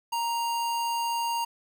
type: tone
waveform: square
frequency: 934 Hz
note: A#5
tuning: 3 cents sharp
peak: -27 dBFS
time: 0.12-1.45 s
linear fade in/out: 10 ms
effects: 9-bit